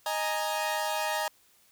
sawtooth chord, D# suspended fourth, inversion none, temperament equal, 622.3 / 830.6 / 932.3 Hz, D#5 / G#5 / A#5, 0 / 0 / 0 cents, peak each -29 dBFS, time 0.06-1.28 s, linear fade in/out 2 ms, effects white hiss -63 dBFS RMS until 1.71 s

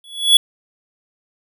square tone with exponential growth, 3385 Hz, G#7, 32 cents sharp, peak -4 dBFS, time 0.04-0.37 s, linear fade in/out 2 ms, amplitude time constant 71 ms, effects none

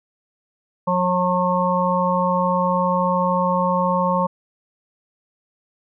harmonic tone, 180.7 Hz, F#3, 41 cents flat, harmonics 1 / 3 / 5 / 6, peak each -22 / -22 / -22 / -22 dBFS, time 0.87-4.27 s, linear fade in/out 10 ms, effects none

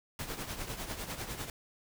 pink noise with tremolo, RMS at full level -37 dBFS, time 0.19-1.5 s, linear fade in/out 2 ms, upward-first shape triangle, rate 10 Hz, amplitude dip 70%, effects none

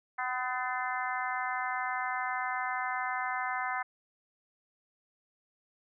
harmonic tone with a mistuned harmonic, 252.5 Hz, B3, 39 cents sharp, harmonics 3 / 4 / 5 / 6 / 7 / 8, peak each -36 / -37 / -38 / -39 / -39 / -40 dBFS, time 0.18-3.83 s, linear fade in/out 10 ms, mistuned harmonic 8, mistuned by +43 cents, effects none

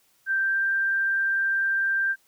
sine tone with pitch glide, 1568 to 1578.9 Hz, G6 to G6, 0 to +12 cents, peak -21 dBFS, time 0.26-2.16 s, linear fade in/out 50 ms, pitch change +12 cents, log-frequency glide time 0.4-0.57 s, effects white hiss -64 dBFS RMS until 2.27 s

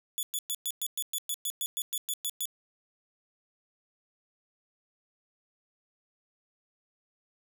5% pulse tone bursts, 3436 Hz, A7, 42 cents flat, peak -22 dBFS, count 15, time 0.18-2.455 s, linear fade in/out 0 ms, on 49 ms, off 110 ms, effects none

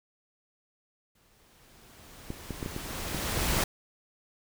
pink noise with exponential growth, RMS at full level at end -26 dBFS, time 1.15-3.64 s, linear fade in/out 5 ms, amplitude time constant 540 ms
clicks, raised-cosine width 3 ms, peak -21 dBFS, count 7, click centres 2.304 / 2.507 / 2.628 / 2.661 / 2.764 / 3.147 / 3.376 s
effects none

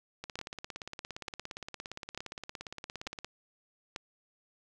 two click trains, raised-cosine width 0.2 ms, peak -23 / -20 dBFS, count 53 / 5, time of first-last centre 0.24-3.246 / 0.39-3.961 s, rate 17.3 / 1.12 Hz, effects none

